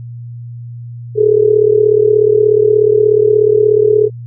sine tone with amplitude modulation, 424.6 Hz, G#4, 38 cents sharp, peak -3 dBFS, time 1.15-4.1 s, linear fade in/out 50 ms, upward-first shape sine, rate 36.7 Hz, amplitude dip 80%, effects added 119 Hz sine -25 dBFS peak until 4.26 s

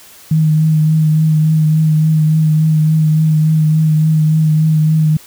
sine tone with vibrato, 156.1 Hz, D#3, 6 cents sharp, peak -8 dBFS, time 0.31-5.17 s, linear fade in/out 5 ms, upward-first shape triangle, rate 3.5 Hz, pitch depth 26 cents each way, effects white hiss -40 dBFS RMS until 5.26 s

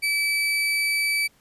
35% pulse tone, 2304 Hz, D7, 34 cents flat, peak -19 dBFS, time 0.02-1.28 s, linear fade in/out 20 ms, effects pink hiss -60 dBFS RMS until 1.4 s + resampled to 32000 Hz

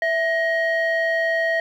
sine tone pair together, 659.3 / 1883.7 Hz, E5 / A#6, 0 / +18 cents, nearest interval octave + tritone, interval 1818 cents, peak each -19 dBFS, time 0.02-1.6 s, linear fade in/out 2 ms, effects tanh soft clip ceiling -15 dBFS + 9-bit

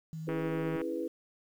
sine tone with vibrato, 159.4 Hz, D#3, 42 cents sharp, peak -37 dBFS, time 0.13-0.76 s, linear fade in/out 0 ms, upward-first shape triangle, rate 10 Hz, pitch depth 14 cents each way
sine chord, C# minor seventh, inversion none, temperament equal, 277.2 / 329.6 / 415.3 / 493.9 Hz, C#4 / E4 / G#4 / B4, 0 / 0 / 0 / 0 cents, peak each -41 / -35 / -40 / -37 dBFS, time 0.27-1.08 s, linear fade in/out 10 ms
click train, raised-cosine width 0.5 ms, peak -27 dBFS, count 85, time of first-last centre 0.29-0.815 s, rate 160 Hz
effects 10-bit

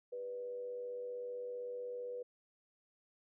sine tone with frequency modulation, 490.9 Hz, B4, 10 cents flat, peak -40 dBFS, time 0.12-2.23 s, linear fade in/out 10 ms, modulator 97.4 Hz, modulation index 0.33, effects none

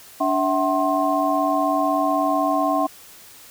sine tone cluster, 289.4 / 655 / 751 / 1061 Hz, D4 / E5 / F#5 / C6, -25 / -11 / +26 / +24 cents, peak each -23 dBFS, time 0.2-2.87 s, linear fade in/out 10 ms, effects white hiss -45 dBFS RMS until 3.5 s

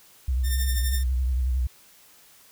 sine tone with vibrato, 63.5 Hz, B1, 49 cents sharp, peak -21 dBFS, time 0.28-1.67 s, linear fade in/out 5 ms, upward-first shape sine, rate 11 Hz, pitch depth 84 cents each way
5% pulse tone with tremolo, 1806 Hz, A6, 45 cents sharp, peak -17 dBFS, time 0.43-1.04 s, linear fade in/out 50 ms, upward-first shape triangle, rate 12 Hz, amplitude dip 65%
effects white hiss -54 dBFS RMS until 2.51 s

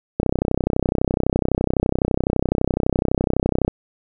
click train, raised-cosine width 2 ms, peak -4 dBFS, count 112, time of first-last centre 0.2-3.68 s, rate 31.9 Hz, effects none

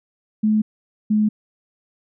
sine tone pair in turn, 214.8 / 212.8 Hz, A3 / G#3, -41 / +42 cents, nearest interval unison, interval 17 cents, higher first, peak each -14 dBFS, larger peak neither, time 0.43-0.62 / 1.1-1.29 s, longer neither, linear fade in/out 10 ms, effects none

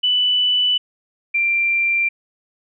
sine tone pair in turn, 2981 / 2366 Hz, F#7 / D7, +12 / +12 cents, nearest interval major third, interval 400 cents, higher first, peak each -14 / -15 dBFS, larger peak first, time 0.03-0.78 / 1.34-2.09 s, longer neither, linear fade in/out 10 ms, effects none

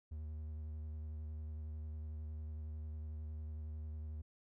triangle tone with vibrato, 77 Hz, D#2, 17 cents flat, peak -40 dBFS, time 0.11-4.22 s, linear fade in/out 10 ms, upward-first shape sine, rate 11 Hz, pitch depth 26 cents each way, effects none

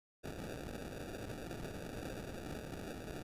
blue noise with sample-and-hold, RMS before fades -45 dBFS, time 0.23-3.23 s, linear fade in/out 20 ms, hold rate 1050 Hz, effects resampled to 32000 Hz

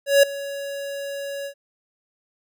square tone with ADSR envelope, 560 Hz, C#5, 18 cents sharp, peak -10 dBFS, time 0.06-1.54 s, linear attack 170 ms, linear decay 6 ms, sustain -19 dB, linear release 82 ms, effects none

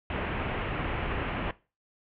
pink low-pass noise, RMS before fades -32 dBFS, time 0.1-1.51 s, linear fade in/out 2 ms, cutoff 2900 Hz, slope 48 dB/octave, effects noise-tail reverb RT60 0.3 s tail -19 dB re dry

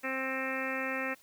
harmonic tone with a mistuned harmonic, 263.5 Hz, C4, 12 cents sharp, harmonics 1 / 2 / 3 / 4 / 5 / 6 / 7 / 8 / 9 / 10, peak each -39 / -38 / -45 / -45 / -41 / -44 / -37 / -43 / -42 / -42 dBFS, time 0.03-1.15 s, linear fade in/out 20 ms, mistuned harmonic 8, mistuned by +24 cents, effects white hiss -61 dBFS RMS until 1.22 s

